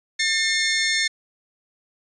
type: tone pair together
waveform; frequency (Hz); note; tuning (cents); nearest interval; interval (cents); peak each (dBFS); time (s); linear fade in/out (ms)
20% pulse; 1797 / 2151; A6 / C7; +36 / +47; minor third; 311; -17; 0.19-1.08; 10
effects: resampled to 22050 Hz